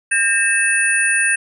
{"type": "tone cluster", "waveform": "sine", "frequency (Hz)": [1604, 1823, 2617, 9440], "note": ["G6", "A#6", "E7", "D9"], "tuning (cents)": [39, -39, -13, 8], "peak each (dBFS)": -19, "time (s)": [0.11, 1.36], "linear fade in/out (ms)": 10, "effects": []}